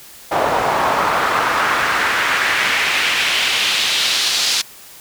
pink noise with band-pass filter sweep, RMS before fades -17 dBFS, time 0.31-4.62 s, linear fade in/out 10 ms, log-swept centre 760 to 4700 Hz, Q 1.8, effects white hiss -40 dBFS RMS until 5 s

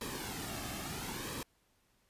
pink noise with flanger, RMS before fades -41 dBFS, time 0.01-1.43 s, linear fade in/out 2 ms, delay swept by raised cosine 1.4 to 2.09 ms, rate 0.74 Hz, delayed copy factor -0.6, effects pink hiss -73 dBFS RMS until 2.09 s + resampled to 32000 Hz

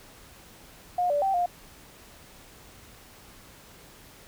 sine tone with pitch steps, 715 / 581 / 776 / 707 Hz, F5 / D5 / G5 / F5, +41 / -19 / -18 / +21 cents, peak -22 dBFS, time 0.98-1.46 s, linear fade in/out 5 ms, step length 120 ms, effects pink hiss -51 dBFS RMS until 4.27 s

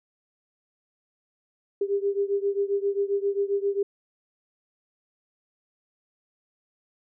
sine beating tone pair, 397.5 / 405 Hz, G4 / G#4, +24 / -43 cents, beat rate 7.5 Hz, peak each -25 / -27 dBFS, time 1.81-3.83 s, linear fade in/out 5 ms, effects none

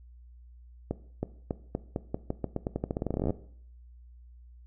accelerating click train, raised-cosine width 2 ms, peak -16 dBFS, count 27, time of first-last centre 0.91-3.306 s, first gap 320 ms, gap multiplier 0.87, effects noise-tail reverb RT60 0.6 s tail -17 dB re dry + added 60 Hz sine -49 dBFS peak until 4.66 s

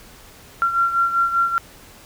sine beating tone pair, 1370 / 1375.1 Hz, F6 / F6, -34 / -27 cents, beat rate 5.1 Hz, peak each -17 / -23 dBFS, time 0.62-1.58 s, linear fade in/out 0 ms, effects pink hiss -45 dBFS RMS until 2.05 s

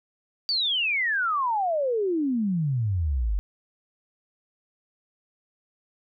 sine exponential sweep, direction down, 4699 to 46.25 Hz, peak -22 dBFS, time 0.49-3.39 s, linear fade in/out 0 ms, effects none

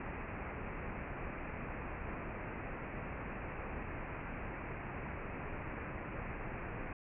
pink low-pass noise, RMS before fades -43 dBFS, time 0-6.93 s, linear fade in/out 2 ms, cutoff 2600 Hz, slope 96 dB/octave, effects none

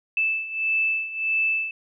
sine beating tone pair, 2632 / 2633.6 Hz, E7 / E7, -3 / -2 cents, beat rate 1.6 Hz, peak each -27 / -23 dBFS, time 0.17-1.71 s, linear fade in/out 2 ms, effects none

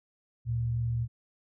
sine tone pair together, 73.42 / 117.12 Hz, D2 / A#2, 0 / +9 cents, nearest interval minor sixth, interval 809 cents, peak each -38 / -27 dBFS, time 0.45-1.08 s, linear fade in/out 50 ms, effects none

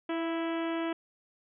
harmonic tone with a mistuned harmonic, 329.6 Hz, E4, in tune, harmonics 1 / 2 / 3 / 4 / 5 / 6 / 7 / 8 / 9 / 10, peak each -31 / -37 / -41 / -43 / -45 / -47 / -48 / -49 / -50 / -51 dBFS, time 0.09-0.93 s, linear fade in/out 5 ms, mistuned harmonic 2, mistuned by +19 cents, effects none

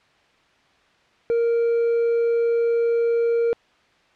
triangle tone with hard clipping, 466.2 Hz, A#4, in tune, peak -18 dBFS, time 1.3-3.53 s, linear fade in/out 0 ms, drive 5 dB, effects white hiss -58 dBFS RMS until 4.15 s + low-pass 3000 Hz 12 dB/octave

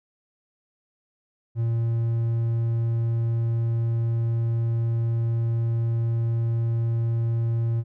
triangle tone, 115.5 Hz, A#2, 16 cents flat, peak -19 dBFS, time 1.55-7.84 s, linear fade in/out 50 ms, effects none

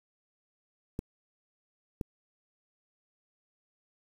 clicks, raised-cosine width 3 ms, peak -20 dBFS, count 2, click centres 0.991 / 2.012 s, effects 8-bit

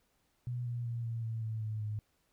sine tone with pitch steps, 122.4 / 119.95 / 117.55 / 115.2 / 112.89 / 110.63 / 108.42 / 106.25 Hz, B2 / A#2 / A#2 / A#2 / A2 / A2 / A2 / G#2, -15 / +50 / +15 / -20 / +45 / +10 / -25 / +40 cents, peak -34 dBFS, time 0.47-1.99 s, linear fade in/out 0 ms, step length 190 ms, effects pink hiss -75 dBFS RMS until 2.32 s

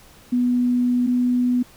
sine tone pair in turn, 246.1 / 247.2 Hz, B3 / B3, -6 / +2 cents, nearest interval unison, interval 8 cents, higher second, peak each -16 dBFS, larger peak neither, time 0.32-1.07 / 1.07-1.63 s, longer first, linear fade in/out 10 ms, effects pink hiss -49 dBFS RMS until 1.76 s

